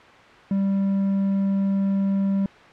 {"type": "tone", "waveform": "triangle", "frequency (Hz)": 196, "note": "G3", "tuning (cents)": 0, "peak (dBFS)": -17, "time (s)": [0.51, 2.46], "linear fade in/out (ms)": 2, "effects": ["white hiss -46 dBFS RMS until 2.72 s", "low-pass 2000 Hz 12 dB/octave"]}